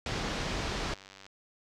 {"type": "low-pass noise", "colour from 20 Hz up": "pink", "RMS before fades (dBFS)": -34, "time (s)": [0.06, 0.94], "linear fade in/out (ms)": 2, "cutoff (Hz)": 5900, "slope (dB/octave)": 24}
{"type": "click train", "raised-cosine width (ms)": 0.2, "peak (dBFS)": -32, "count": 51, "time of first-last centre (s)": [0.75, 1.265], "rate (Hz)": 97.1}
{"effects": []}